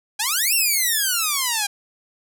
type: exponential two-way sweep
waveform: 5% pulse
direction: up then down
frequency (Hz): 794 to 2794 to 794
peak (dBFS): -8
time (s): 0.19-1.67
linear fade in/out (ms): 10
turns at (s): 0.54
effects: none